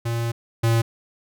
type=tone pair in turn; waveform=square; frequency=116.54 / 114.94 Hz; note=A#2 / A#2; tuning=0 / -24 cents; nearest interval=unison; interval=24 cents; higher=first; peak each=-23 / -17 dBFS; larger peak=second; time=0.05-0.32 / 0.63-0.82 s; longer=first; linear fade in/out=10 ms; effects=none